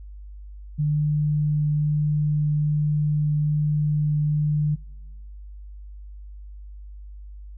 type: tone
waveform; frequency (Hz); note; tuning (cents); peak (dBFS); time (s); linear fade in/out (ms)
sine; 149.8; D3; +35; -19; 0.78-4.76; 20
effects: noise-tail reverb RT60 1.0 s tail -24 dB re dry + added 50 Hz sine -37 dBFS peak until 7.57 s